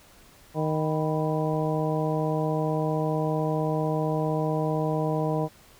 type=harmonic tone with a mistuned harmonic; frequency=155.56 Hz; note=D#3; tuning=in tune; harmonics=1 / 2 / 3 / 4 / 5 / 6; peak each=-27 / -31 / -30 / -31 / -34 / -35 dBFS; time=0.54-5.49 s; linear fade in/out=50 ms; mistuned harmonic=6; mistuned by=+92 cents; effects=pink hiss -54 dBFS RMS until 5.79 s